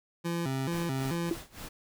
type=tone with vibrato; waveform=25% pulse; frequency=150.7 Hz; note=D3; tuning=45 cents sharp; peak=-26 dBFS; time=0.24-1.31 s; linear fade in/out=20 ms; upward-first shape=square; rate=2.3 Hz; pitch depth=210 cents each way
type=noise with tremolo; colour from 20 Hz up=pink; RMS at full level=-42 dBFS; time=0.71-1.69 s; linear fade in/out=10 ms; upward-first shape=sine; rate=3.5 Hz; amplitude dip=90%
type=tone with exponential decay; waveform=sine; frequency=336.9 Hz; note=E4; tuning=38 cents sharp; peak=-22 dBFS; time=1.31-1.39 s; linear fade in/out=2 ms; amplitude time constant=17 ms
effects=none